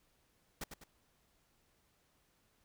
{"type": "noise with echo", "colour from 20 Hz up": "pink", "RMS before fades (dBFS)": -41, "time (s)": [0.61, 0.64], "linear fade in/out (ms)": 5, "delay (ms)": 100, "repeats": 2, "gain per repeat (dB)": -7, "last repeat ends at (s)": 0.84, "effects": ["pink hiss -74 dBFS RMS until 2.64 s"]}